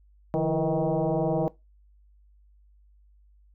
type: tone with frequency modulation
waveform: sine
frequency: 149.2 Hz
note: D3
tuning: 28 cents sharp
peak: -22 dBFS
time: 0.34-1.48 s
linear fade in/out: 0 ms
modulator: 160 Hz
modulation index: 4
effects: noise-tail reverb RT60 0.2 s tail -19 dB re dry + added 50 Hz sine -55 dBFS peak until 3.54 s